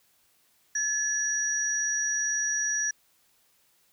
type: tone pair together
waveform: sine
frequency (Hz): 1718 / 5779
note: A6 / F#8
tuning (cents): -42 / -42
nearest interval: octave + major sixth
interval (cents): 2100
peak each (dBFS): -29 / -27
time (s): 0.75-2.91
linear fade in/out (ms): 5
effects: white hiss -66 dBFS RMS until 3.92 s